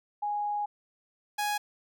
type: tone pair in turn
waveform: sine / sawtooth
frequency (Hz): 828 / 831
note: G#5 / G#5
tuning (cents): -5 / +1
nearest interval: unison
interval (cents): 6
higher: second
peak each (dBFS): -28 / -24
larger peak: second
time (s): 0.22-0.66 / 1.38-1.58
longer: first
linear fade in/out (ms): 10
effects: none